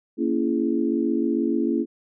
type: chord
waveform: sine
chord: A# half-diminished seventh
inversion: none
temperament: just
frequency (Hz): 233.1 / 279.7 / 335.6 / 419.5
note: A#3 / C#4 / E4 / G#4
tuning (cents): 0 / +16 / +31 / +17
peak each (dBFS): -25 / -25 / -24 / -30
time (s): 0.17-1.86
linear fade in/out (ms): 50
effects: none